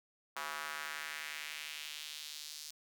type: tone with high-pass filter sweep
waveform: square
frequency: 75.5 Hz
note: D2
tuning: 48 cents sharp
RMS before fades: -44 dBFS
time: 0.36-2.71 s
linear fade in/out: 5 ms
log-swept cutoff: 1100 to 5000 Hz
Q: 1.8
effects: none